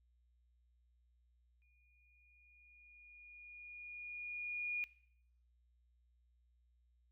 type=tone with exponential growth; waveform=sine; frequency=2438 Hz; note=D#7; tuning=36 cents flat; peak=-35 dBFS; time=1.62-4.84 s; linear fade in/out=0 ms; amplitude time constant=700 ms; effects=noise-tail reverb RT60 0.7 s tail -19 dB re dry + added 60 Hz sine -70 dBFS peak until 7.11 s